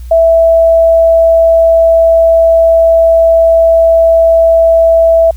sine tone, 659.3 Hz, E5, in tune, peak -3 dBFS, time 0.11-5.31 s, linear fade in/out 5 ms, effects added 60 Hz sine -22 dBFS peak until 5.36 s + white hiss -45 dBFS RMS until 5.36 s

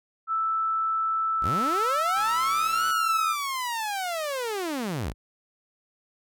sine tone, 1318.5 Hz, E6, in tune, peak -23 dBFS, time 0.27-3.36 s, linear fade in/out 50 ms
sawtooth linear two-way sweep, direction up then down, 31.07 to 1486 to 31.07 Hz, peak -24 dBFS, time 1.41-5.14 s, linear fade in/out 50 ms, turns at 2.87 s
click train, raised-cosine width 0.2 ms, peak -24 dBFS, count 85, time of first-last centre 2.17-2.907 s, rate 114 Hz
effects none

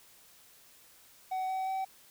triangle tone with pitch steps, 751 / 758 / 765 Hz, F#5 / F#5 / G5, +26 / +42 / -42 cents, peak -29 dBFS, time 1.31-1.85 s, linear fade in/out 10 ms, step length 180 ms, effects white hiss -59 dBFS RMS until 2.1 s

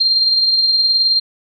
sine tone with tremolo, 4186 Hz, C8, in tune, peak -9 dBFS, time 0-1.2 s, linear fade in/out 10 ms, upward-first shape triangle, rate 19 Hz, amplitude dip 45%, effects none

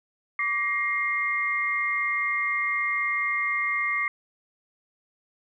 sine tone cluster, 1162 / 1897 / 2121 Hz, D6 / A#6 / C7, -19 / +30 / +23 cents, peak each -30 / -31 / -25 dBFS, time 0.39-4.08 s, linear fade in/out 2 ms, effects none

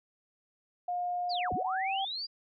sine tone with pitch glide, 712 to 776.4 Hz, F5 to G5, +33 to -17 cents, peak -30 dBFS, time 0.88-2.05 s, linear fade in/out 5 ms, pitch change +150 cents, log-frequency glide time 1.36-1.92 s
sine linear two-way sweep, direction down then up, 5060 to 49 to 4881 Hz, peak -34 dBFS, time 1.29-2.27 s, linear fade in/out 20 ms, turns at 1.53 s
effects none

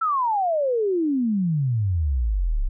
sine exponential sweep, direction down, 1351 to 30.87 Hz, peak -19 dBFS, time 0.01-2.69 s, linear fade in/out 10 ms, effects none

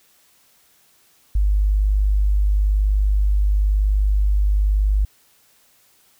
sine tone, 50.5 Hz, G#1, 48 cents flat, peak -14 dBFS, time 1.35-5.05 s, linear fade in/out 5 ms, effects white hiss -57 dBFS RMS until 6.19 s

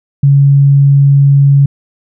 sine tone, 140 Hz, C#3, 18 cents sharp, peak -3 dBFS, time 0.23-1.66 s, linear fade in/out 5 ms, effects none

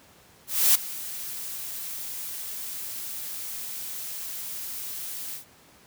blue noise with ADSR envelope, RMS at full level -17 dBFS, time 0.47-5.45 s, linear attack 280 ms, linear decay 8 ms, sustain -18 dB, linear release 120 ms, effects pink hiss -55 dBFS RMS until 5.86 s + high-pass 80 Hz 12 dB/octave

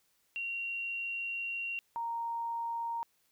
sine tone pair in turn, 2753 / 929.1 Hz, F7 / A#5, -25 / -6 cents, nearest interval octave + perfect fifth, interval 1881 cents, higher first, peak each -34 / -33 dBFS, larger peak second, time 0.36-1.79 / 1.96-3.03 s, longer first, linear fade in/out 0 ms, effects white hiss -73 dBFS RMS until 3.31 s

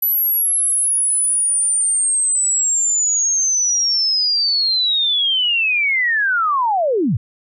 sine linear sweep, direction down, 11940 to 86 Hz, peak -14 dBFS, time 0.02-7.17 s, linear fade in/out 5 ms, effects none

